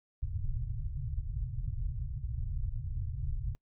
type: low-pass noise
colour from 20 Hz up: pink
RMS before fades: -35 dBFS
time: 0.22-3.55 s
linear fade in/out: 0 ms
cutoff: 140 Hz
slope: 96 dB/octave
effects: noise-tail reverb RT60 0.1 s tail -26 dB re dry